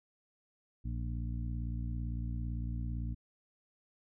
harmonic tone with a mistuned harmonic, 57.8 Hz, A#1, 14 cents flat, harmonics 1 / 2 / 3 / 4 / 5, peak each -36 / -39 / -48 / -46 / -51 dBFS, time 0.84-3.15 s, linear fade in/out 20 ms, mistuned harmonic 5, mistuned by +36 cents, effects none

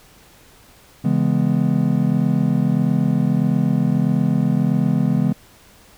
triangle chord, C# minor seventh, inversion none, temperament just, 138.59 / 166.31 / 207.9 / 249.5 Hz, C#3 / E3 / G#3 / B3, 0 / +16 / +2 / +18 cents, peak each -19 / -18 / -18 / -20 dBFS, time 1.04-5.33 s, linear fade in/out 10 ms, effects pink hiss -49 dBFS RMS until 5.97 s

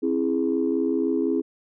sine chord, C augmented, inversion none, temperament equal with one note detuned, 265.6 / 329.6 / 415.3 Hz, C4 / E4 / G#4, +26 / 0 / 0 cents, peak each -24 / -24 / -25 dBFS, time 0.02-1.42 s, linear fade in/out 20 ms, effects tanh soft clip ceiling -12 dBFS

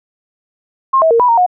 sine tone with pitch steps, 1066 / 646 / 463.1 / 985 / 927 / 724 Hz, C6 / E5 / A#4 / B5 / A#5 / F#5, +32 / -35 / -11 / -5 / -10 / -38 cents, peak -7 dBFS, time 0.93-1.464 s, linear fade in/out 10 ms, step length 89 ms, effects none

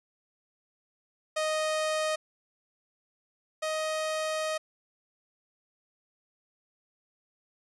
sawtooth tone pair in turn, 622.3 / 625.9 Hz, D#5 / D#5, 0 / +10 cents, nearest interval unison, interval 10 cents, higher second, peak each -23 / -25 dBFS, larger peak first, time 1.36-2.16 / 3.62-4.58 s, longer second, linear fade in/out 10 ms, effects resampled to 24000 Hz

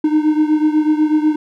triangle beating tone pair, 304.6 / 312.7 Hz, D#4 / D#4, -37 / +9 cents, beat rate 8.1 Hz, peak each -11 / -15 dBFS, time 0.04-1.36 s, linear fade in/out 5 ms, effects none

